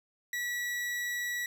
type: tone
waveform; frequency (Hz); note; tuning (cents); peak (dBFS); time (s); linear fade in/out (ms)
40% pulse; 1939; B6; -32; -31; 0.33-1.46; 2
effects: none